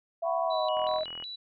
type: tone with pitch glide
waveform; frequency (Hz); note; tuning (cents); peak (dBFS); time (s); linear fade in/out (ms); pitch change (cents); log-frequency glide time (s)
sine; 669 to 624.2; E5 to D#5; +25 to +5; -28; 0.22-1.04; 10; -120; 0.44-0.61
type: chord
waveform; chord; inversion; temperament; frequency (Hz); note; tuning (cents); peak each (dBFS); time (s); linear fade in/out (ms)
sine; F# suspended fourth; none; equal; 740 / 987.8 / 1108.7; F#5 / B5 / C#6; 0 / 0 / 0; -32 / -33 / -36; 0.23-1.01; 50
type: tone with vibrato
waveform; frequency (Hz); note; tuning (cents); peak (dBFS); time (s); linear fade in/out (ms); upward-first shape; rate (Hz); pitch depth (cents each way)
sine; 3394; G#7; +37; -37; 0.5-1.36; 10; square; 2.7; 260
type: click train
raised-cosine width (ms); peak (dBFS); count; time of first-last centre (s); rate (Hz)
0.5; -30; 20; 0.77-1.225; 41.8
effects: none